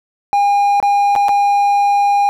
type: tone with dropouts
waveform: triangle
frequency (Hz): 810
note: G#5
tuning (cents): -43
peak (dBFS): -8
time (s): 0.33-2.29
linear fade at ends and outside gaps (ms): 0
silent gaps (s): 0.801-0.827 / 1.153-1.161 / 1.284-1.291
effects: none